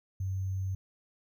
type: tone with sample-and-hold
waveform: sine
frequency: 95 Hz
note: F#2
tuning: 46 cents sharp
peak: -30 dBFS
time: 0.2-0.75 s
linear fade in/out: 5 ms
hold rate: 6300 Hz
effects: none